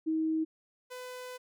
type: tone pair in turn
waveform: sine / sawtooth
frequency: 317.8 / 502.2 Hz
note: D#4 / B4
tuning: +37 / +29 cents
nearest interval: minor sixth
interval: 792 cents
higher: second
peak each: -27 / -37 dBFS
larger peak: first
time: 0.06-0.45 / 0.9-1.38 s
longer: second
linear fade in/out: 20 ms
effects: none